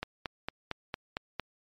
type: click train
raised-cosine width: 0.3 ms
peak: -17 dBFS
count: 7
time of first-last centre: 0.03-1.397 s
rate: 4.39 Hz
effects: MP3 64 kbps